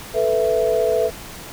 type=chord; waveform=sine; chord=A suspended second; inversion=none; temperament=just; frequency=440 / 495 / 660 Hz; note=A4 / B4 / E5; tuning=0 / +4 / +2 cents; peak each=-20 dBFS; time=0.13-1.11 s; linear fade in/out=50 ms; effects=pink hiss -36 dBFS RMS until 1.52 s